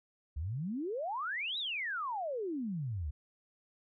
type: exponential two-way sweep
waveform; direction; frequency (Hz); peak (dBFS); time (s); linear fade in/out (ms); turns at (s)
sine; up then down; 67 to 3951 to 67; -34; 0.36-3.11; 10; 1.58
effects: none